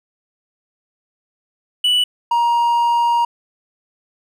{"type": "tone pair in turn", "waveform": "triangle", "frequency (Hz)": [2960, 943.4], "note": ["F#7", "A#5"], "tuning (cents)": [0, 20], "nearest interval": "octave + minor sixth", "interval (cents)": 1980, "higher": "first", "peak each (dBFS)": -11, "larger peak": "neither", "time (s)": [[1.84, 2.04], [2.31, 3.25]], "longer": "second", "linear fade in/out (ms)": 5, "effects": []}